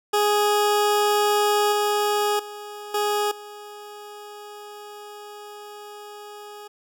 20% pulse tone with level steps, 415.3 Hz, G#4, in tune, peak -13 / -15 / -30 / -16 / -33 dBFS, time 0.13-6.68 s, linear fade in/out 10 ms, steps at 1.72 / 2.39 / 2.94 / 3.31 s, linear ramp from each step 5 ms, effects none

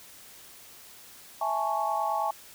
sine chord, A major seventh, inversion second, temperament equal, 659.3 / 830.6 / 880 / 1108.7 Hz, E5 / G#5 / A5 / C#6, 0 / 0 / 0 / 0 cents, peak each -33 / -29 / -32 / -32 dBFS, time 1.41-2.31 s, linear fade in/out 5 ms, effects white hiss -50 dBFS RMS until 2.54 s

